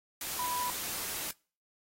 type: tone in noise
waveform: sine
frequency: 987.8 Hz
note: B5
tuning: in tune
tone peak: -32 dBFS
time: 0.39-0.7 s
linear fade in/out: 2 ms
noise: white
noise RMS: -37 dBFS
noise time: 0.21-1.31 s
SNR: +2 dB
effects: noise-tail reverb RT60 0.4 s tail -25 dB re dry + AAC 48 kbps

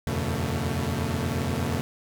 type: tone cluster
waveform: sawtooth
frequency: 82.5 / 90.9 / 123.6 / 142.1 / 224.4 Hz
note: E2 / F#2 / B2 / C#3 / A3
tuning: +2 / -30 / +2 / +43 / +34 cents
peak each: -28 dBFS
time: 0.07-1.81 s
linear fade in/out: 0 ms
effects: none

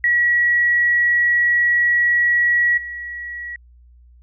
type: tone with level steps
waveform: sine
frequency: 1923 Hz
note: B6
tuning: 47 cents flat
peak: -13 / -27 dBFS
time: 0.04-3.56 s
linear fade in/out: 2 ms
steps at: 2.77 s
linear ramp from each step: 10 ms
effects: added 60 Hz sine -45 dBFS peak until 4.22 s

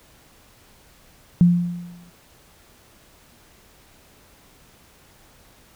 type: tone with exponential decay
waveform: sine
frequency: 174.61 Hz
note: F3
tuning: in tune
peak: -8 dBFS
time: 1.41-2.1 s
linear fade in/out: 0 ms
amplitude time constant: 150 ms
effects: pink hiss -53 dBFS RMS until 5.75 s

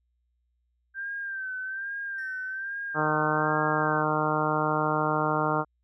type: tone with vibrato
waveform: sine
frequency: 1568 Hz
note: G6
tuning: in tune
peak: -31 dBFS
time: 0.94-4.05 s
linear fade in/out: 50 ms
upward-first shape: sine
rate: 1.2 Hz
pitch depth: 60 cents each way
type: tone with exponential decay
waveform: triangle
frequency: 1823 Hz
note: A#6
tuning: 39 cents flat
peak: -39 dBFS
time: 2.18-3.06 s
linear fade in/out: 5 ms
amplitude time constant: 190 ms
type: harmonic tone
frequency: 153.4 Hz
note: D#3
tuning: 24 cents flat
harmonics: 1 / 2 / 3 / 4 / 5 / 6 / 7 / 8 / 9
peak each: -32 / -32 / -32 / -32 / -32 / -32 / -32 / -32 / -32 dBFS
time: 2.94-5.65 s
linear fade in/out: 50 ms
effects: added 60 Hz sine -70 dBFS peak until 5.83 s

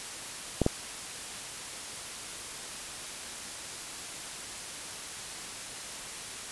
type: clicks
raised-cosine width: 2 ms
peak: -10 dBFS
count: 2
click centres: 0.617 / 0.664 s
effects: white hiss -40 dBFS RMS until 6.51 s + resampled to 24000 Hz

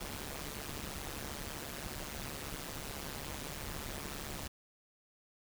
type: noise with amplitude modulation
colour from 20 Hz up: pink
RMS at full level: -39 dBFS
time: 0-4.48 s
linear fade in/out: 10 ms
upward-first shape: sine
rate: 143 Hz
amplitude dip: 85%
effects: none

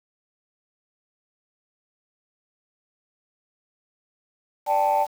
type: chord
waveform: sine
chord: D suspended fourth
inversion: none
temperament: equal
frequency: 587.3 / 784 / 880 Hz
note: D5 / G5 / A5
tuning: 0 / 0 / 0 cents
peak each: -23 / -21 / -20 dBFS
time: 4.66-5.07 s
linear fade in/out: 50 ms
effects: tanh soft clip ceiling -13 dBFS + 7-bit

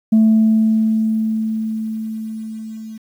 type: tone with level ramp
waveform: sine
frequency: 220 Hz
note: A3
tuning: in tune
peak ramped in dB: -6 to -29 dBFS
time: 0.12-2.98 s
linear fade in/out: 10 ms
effects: tanh soft clip ceiling -6 dBFS + 8-bit

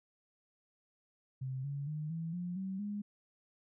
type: tone with pitch steps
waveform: sine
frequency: 131.1 / 141.32 / 152.34 / 164.22 / 177.03 / 190.84 / 205.7 Hz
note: C3 / C#3 / D#3 / E3 / F3 / G3 / G#3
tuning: +4 / +34 / -36 / -6 / +24 / -46 / -16 cents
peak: -36 dBFS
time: 1.41-3.02 s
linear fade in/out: 10 ms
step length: 230 ms
effects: none

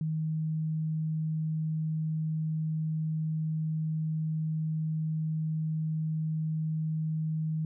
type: tone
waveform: sine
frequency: 157.4 Hz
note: D#3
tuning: 20 cents sharp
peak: -28 dBFS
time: 0.01-7.65 s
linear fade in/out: 2 ms
effects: none

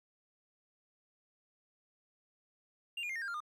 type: tone with pitch steps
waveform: triangle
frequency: 2790 / 2429 / 2114 / 1840.7 / 1602.4 / 1395 / 1214.4 Hz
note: F7 / D#7 / C7 / A#6 / G6 / F6 / D#6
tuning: -2 / -42 / +17 / -22 / +38 / -2 / -42 cents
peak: -35 dBFS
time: 2.97-3.404 s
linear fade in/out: 5 ms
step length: 62 ms
effects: none

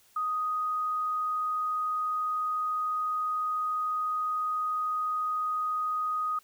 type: tone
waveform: sine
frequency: 1247 Hz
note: D#6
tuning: 3 cents sharp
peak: -27 dBFS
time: 0.16-6.39 s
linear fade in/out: 5 ms
effects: white hiss -62 dBFS RMS until 6.43 s

